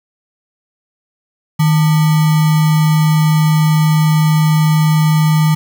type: tone with sample-and-hold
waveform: sine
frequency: 155.56 Hz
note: D#3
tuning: in tune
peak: -8 dBFS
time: 1.59-5.55 s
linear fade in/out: 10 ms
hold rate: 1050 Hz
effects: none